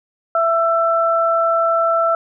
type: tone pair together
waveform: sine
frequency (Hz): 665.1 / 1334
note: E5 / E6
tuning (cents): +15 / +20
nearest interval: octave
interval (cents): 1205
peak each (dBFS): -16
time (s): 0.35-2.15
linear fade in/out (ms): 2
effects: none